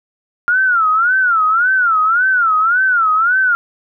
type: tone with vibrato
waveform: sine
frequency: 1392 Hz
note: F6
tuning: 6 cents flat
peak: -10 dBFS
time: 0.48-3.55 s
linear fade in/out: 0 ms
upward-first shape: sine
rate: 1.8 Hz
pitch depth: 180 cents each way
effects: none